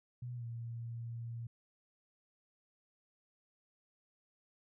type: tone with pitch glide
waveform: sine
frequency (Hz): 122.6 to 116.66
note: B2 to A#2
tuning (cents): -12 to +2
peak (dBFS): -40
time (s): 0.22-1.47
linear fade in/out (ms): 5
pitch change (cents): -86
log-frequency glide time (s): 0.35-0.45
effects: none